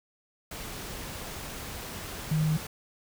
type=tone in noise; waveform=sine; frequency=155.56 Hz; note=D#3; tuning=in tune; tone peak=-23 dBFS; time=2.31-2.57 s; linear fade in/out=5 ms; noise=pink; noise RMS=-39 dBFS; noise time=0.51-2.67 s; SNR=+13 dB; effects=none